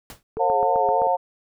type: noise with exponential decay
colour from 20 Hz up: pink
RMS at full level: -34 dBFS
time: 0.1-0.23 s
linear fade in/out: 1 ms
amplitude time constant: 28 ms
type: click train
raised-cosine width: 1 ms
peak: -19 dBFS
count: 6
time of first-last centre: 0.37-1.019 s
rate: 7.71 Hz
type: tone with vibrato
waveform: sine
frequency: 440 Hz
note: A4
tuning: in tune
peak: -26 dBFS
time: 0.37-1.07 s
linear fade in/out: 0 ms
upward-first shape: sine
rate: 3.5 Hz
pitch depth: 100 cents each way
type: harmonic tone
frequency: 179.6 Hz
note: F3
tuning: 49 cents sharp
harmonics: 3 / 4 / 5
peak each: -23 / -21 / -22 dBFS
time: 0.39-1.17 s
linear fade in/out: 20 ms
effects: none